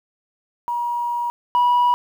sine tone pair in turn, 956 / 973.3 Hz, A#5 / B5, +43 / -26 cents, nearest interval unison, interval 31 cents, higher second, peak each -20 / -11 dBFS, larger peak second, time 0.68-1.3 / 1.55-1.94 s, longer first, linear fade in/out 0 ms, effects tanh soft clip ceiling -12 dBFS + 8-bit

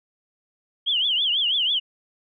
sine tone with vibrato, 3136 Hz, G7, in tune, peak -19 dBFS, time 0.86-1.8 s, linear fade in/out 20 ms, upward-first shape triangle, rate 6.1 Hz, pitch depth 210 cents each way, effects none

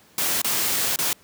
white noise with dropouts, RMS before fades -23 dBFS, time 0.18-1.13 s, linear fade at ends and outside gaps 1 ms, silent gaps 0.417-0.445 / 0.96-0.988 s, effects pink hiss -54 dBFS RMS until 1.23 s + high-pass 100 Hz 12 dB/octave

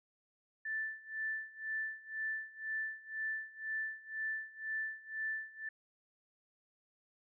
sine tone with tremolo, 1762 Hz, A6, 2 cents sharp, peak -34 dBFS, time 0.65-5.69 s, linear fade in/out 5 ms, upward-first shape sine, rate 2 Hz, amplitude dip 90%, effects none

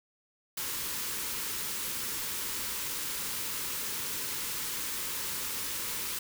white band-stop noise, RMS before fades -35 dBFS, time 0.57-6.19 s, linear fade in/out 5 ms, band 560 to 840 Hz, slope 96 dB/octave, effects none

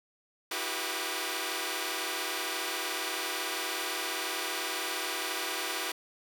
5% pulse tone cluster, 323.8 / 365.6 / 398.3 / 493.3 / 1177 Hz, E4 / F#4 / G4 / B4 / D6, -31 / -21 / +28 / -2 / +3 cents, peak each -27 dBFS, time 0.51-5.92 s, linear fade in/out 5 ms, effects none

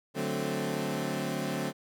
20% pulse chord, D dominant seventh, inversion none, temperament equal, 146.83 / 185 / 220 / 261.6 Hz, D3 / F#3 / A3 / C4, 0 / 0 / 0 / 0 cents, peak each -31 dBFS, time 0.14-1.73 s, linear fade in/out 50 ms, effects none

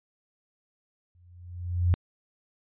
sine tone with exponential growth, 88.2 Hz, F2, 18 cents sharp, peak -17 dBFS, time 1.15-1.94 s, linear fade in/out 0 ms, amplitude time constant 170 ms, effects resampled to 8000 Hz

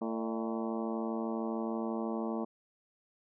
harmonic tone with a mistuned harmonic, 112.6 Hz, A2, 40 cents sharp, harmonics 2 / 3 / 4 / 5 / 6 / 7 / 8 / 9 / 10, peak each -35 / -39 / -41 / -43 / -45 / -46 / -47 / -48 / -49 dBFS, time 0.01-2.45 s, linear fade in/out 10 ms, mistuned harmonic 5, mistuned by +78 cents, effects none

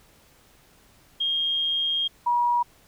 sine tone pair in turn, 3232 / 960.9 Hz, G#7 / B5, -48 / -48 cents, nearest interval octave + major sixth, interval 2100 cents, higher first, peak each -22 / -19 dBFS, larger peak second, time 1.2-2.08 / 2.26-2.63 s, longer first, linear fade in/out 10 ms, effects pink hiss -57 dBFS RMS until 2.87 s

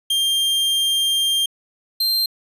45% pulse tone pair in turn, 3190 / 4160 Hz, G7 / C8, +30 / -11 cents, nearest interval perfect fourth, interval 459 cents, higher second, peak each -16 dBFS, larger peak neither, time 0.1-1.46 / 2-2.26 s, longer first, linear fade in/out 5 ms, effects resampled to 32000 Hz

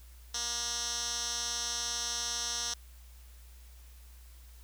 10% pulse tone with band-pass filter, 237.5 Hz, A#3, 33 cents sharp, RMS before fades -35 dBFS, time 0.34-2.74 s, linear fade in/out 5 ms, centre 5400 Hz, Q 3.4, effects added 60 Hz sine -50 dBFS peak until 4.63 s + white hiss -61 dBFS RMS until 4.63 s

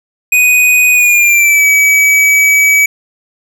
square tone with pitch glide, 2489 to 2282 Hz, D#7 to C#7, 0 to +50 cents, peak -6 dBFS, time 0.32-2.86 s, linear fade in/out 5 ms, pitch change -150 cents, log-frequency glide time 0.92-1.66 s, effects none

